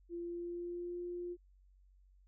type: tone with pitch glide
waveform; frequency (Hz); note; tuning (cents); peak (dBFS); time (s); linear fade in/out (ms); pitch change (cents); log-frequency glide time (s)
sine; 343.6 to 351.6; F4 to F4; -28 to +12; -39; 0.09-1.37; 50; +40; 0.19-1
effects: added 47 Hz sine -62 dBFS peak until 2.27 s